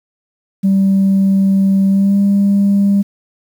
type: tone with pitch glide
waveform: sine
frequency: 194.2 to 199.66 Hz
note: G3 to G3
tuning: -16 to +32 cents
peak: -7 dBFS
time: 0.63-3.03 s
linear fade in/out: 20 ms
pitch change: +48 cents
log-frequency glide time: 1.88-2.18 s
effects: tanh soft clip ceiling -6 dBFS + 7-bit